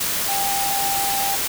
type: tone in noise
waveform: sine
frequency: 793 Hz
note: G5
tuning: 20 cents sharp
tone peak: -23 dBFS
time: 0.28-1.36 s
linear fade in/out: 10 ms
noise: white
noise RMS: -23 dBFS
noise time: 0-1.48 s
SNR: -3 dB
effects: none